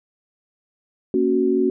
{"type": "chord", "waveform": "sine", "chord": "F# major", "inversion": "first", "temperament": "equal", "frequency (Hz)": [233.1, 277.2, 370], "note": ["A#3", "C#4", "F#4"], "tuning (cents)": [0, 0, 0], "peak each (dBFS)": [-23, -21, -18], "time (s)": [1.14, 1.7], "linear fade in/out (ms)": 2, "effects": []}